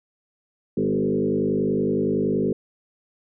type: tone with frequency modulation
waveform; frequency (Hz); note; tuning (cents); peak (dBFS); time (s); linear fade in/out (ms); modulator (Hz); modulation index
sine; 311.1; D#4; 0; -19; 0.77-2.53; 5; 50.7; 2.9
effects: none